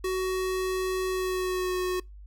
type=tone with pitch glide; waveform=square; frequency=373.4 to 365.9 Hz; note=F#4 to F#4; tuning=+16 to -19 cents; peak=-27 dBFS; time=0.04-2 s; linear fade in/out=5 ms; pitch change=-35 cents; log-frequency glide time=1.09-1.76 s; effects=noise-tail reverb RT60 0.2 s tail -25 dB re dry + added 50 Hz sine -43 dBFS peak until 2.26 s